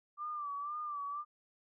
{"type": "tone with vibrato", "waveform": "sine", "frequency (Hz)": 1174.7, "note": "D6", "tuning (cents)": 0, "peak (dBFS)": -37, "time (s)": [0.17, 1.25], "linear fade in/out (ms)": 50, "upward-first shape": "sine", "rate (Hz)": 2, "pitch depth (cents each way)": 64, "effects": []}